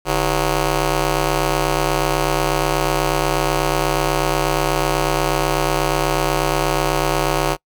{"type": "ring-modulated tone", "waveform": "10% pulse", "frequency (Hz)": 177.9, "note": "F3", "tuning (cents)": 32, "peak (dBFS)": -5, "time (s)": [0.05, 7.57], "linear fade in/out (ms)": 50, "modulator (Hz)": 212, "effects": ["noise-tail reverb RT60 0.1 s tail -24 dB re dry"]}